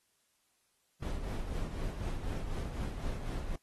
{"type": "noise with tremolo", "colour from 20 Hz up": "brown", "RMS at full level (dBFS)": -34, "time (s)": [1.02, 3.56], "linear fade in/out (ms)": 5, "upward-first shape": "triangle", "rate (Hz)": 4, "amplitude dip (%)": 55, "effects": ["white hiss -75 dBFS RMS until 3.62 s", "AAC 32 kbps"]}